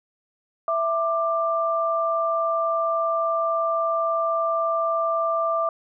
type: tone pair together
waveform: sine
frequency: 661 / 1184.6 Hz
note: E5 / D6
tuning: +5 / +15 cents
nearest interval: minor seventh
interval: 1010 cents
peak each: -23 dBFS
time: 0.68-5.69 s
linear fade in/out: 2 ms
effects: none